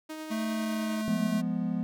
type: tone with tremolo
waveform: sawtooth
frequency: 312.5 Hz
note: D#4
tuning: 8 cents sharp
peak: -32 dBFS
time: 0.09-1.02 s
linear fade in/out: 10 ms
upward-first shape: triangle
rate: 9.9 Hz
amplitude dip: 30%
type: tone with pitch glide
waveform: square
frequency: 220 to 216.6 Hz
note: A3 to A3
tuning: 0 to -27 cents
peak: -30 dBFS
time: 0.3-1.42 s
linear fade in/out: 20 ms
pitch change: -27 cents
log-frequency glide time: 0.53-1.02 s
type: chord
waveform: triangle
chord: F diminished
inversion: none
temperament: equal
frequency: 174.61 / 207.7 / 246.9 Hz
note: F3 / Ab3 / Cb4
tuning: 0 / 0 / 0 cents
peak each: -30 dBFS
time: 1.08-1.83 s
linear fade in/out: 0 ms
effects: none